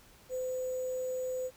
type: tone with sample-and-hold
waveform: sine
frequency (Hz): 511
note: C5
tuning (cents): -41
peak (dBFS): -32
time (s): 0.29-1.51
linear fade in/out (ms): 50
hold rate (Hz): 7350
effects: pink hiss -59 dBFS RMS until 1.56 s